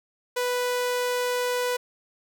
sawtooth tone, 493.9 Hz, B4, in tune, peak -20 dBFS, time 0.36-1.77 s, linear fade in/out 10 ms, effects none

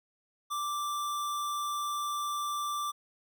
square tone, 1174.7 Hz, D6, in tune, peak -32 dBFS, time 0.5-2.92 s, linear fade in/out 20 ms, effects none

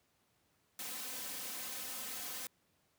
white noise with comb filter, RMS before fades -43 dBFS, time 0.79-2.47 s, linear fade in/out 2 ms, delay 3.9 ms, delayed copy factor +0.95, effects pink hiss -75 dBFS RMS until 2.98 s + high-pass 80 Hz 12 dB/octave

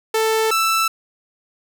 sawtooth tone pair in turn, 442 / 1324.5 Hz, A4 / E6, +8 / +8 cents, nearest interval octave + perfect fifth, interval 1900 cents, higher second, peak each -12 dBFS, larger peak neither, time 0.14-0.51 / 0.51-0.88 s, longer neither, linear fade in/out 5 ms, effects none

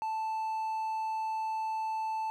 triangle tone, 880 Hz, A5, in tune, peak -29 dBFS, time 0.02-2.3 s, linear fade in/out 0 ms, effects none

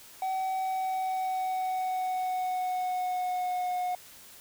triangle tone with pitch glide, 758 to 725 Hz, F#5 to F#5, +42 to -35 cents, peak -26 dBFS, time 0.22-3.95 s, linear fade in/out 2 ms, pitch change -77 cents, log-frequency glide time 0.6-3.72 s, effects white hiss -51 dBFS RMS until 4.4 s

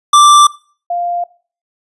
square / sine tone pair in turn, 1175 / 698.7 Hz, D6 / F5, +1 / +1 cents, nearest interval major sixth, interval 900 cents, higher first, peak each -4 / -14 dBFS, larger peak first, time 0.13-0.47 / 0.9-1.24 s, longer neither, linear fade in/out 5 ms, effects noise-tail reverb RT60 0.4 s tail -20 dB re dry + resampled to 24000 Hz

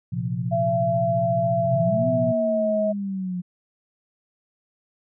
sine chord, Bb suspended second, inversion none, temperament equal, 116.54 / 130.81 / 174.61 Hz, Bb2 / C3 / F3, 0 / 0 / 0 cents, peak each -28 dBFS, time 0.12-2.33 s, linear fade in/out 10 ms
sine tone with pitch glide, 674 to 636.2 Hz, E5 to D#5, +38 to +38 cents, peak -20 dBFS, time 0.51-2.93 s, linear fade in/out 20 ms, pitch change -100 cents, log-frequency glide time 1.6-2.63 s
sine linear two-way sweep, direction up then down, 103.83 to 252.2 to 176.6 Hz, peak -25 dBFS, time 1.65-3.42 s, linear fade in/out 20 ms, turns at 2.07 s
effects none

